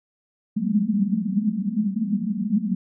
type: band-pass noise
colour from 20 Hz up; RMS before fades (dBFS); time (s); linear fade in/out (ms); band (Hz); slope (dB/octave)
white; -23; 0.56-2.75; 10; 190 to 220; 96
effects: none